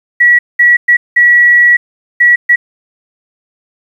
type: tone bursts at uneven times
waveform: sine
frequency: 1932 Hz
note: B6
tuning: 39 cents flat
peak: -3 dBFS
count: 6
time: 0.2-0.39 / 0.59-0.77 / 0.88-0.97 / 1.16-1.77 / 2.2-2.36 / 2.49-2.56 s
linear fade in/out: 10 ms
effects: 7-bit